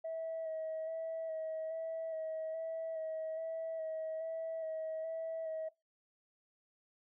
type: tone with vibrato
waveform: sine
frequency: 644 Hz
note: E5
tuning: 41 cents flat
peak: -36 dBFS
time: 0.04-5.69 s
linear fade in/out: 10 ms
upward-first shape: square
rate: 1.2 Hz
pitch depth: 17 cents each way
effects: noise-tail reverb RT60 0.2 s tail -19 dB re dry + tanh soft clip ceiling -34 dBFS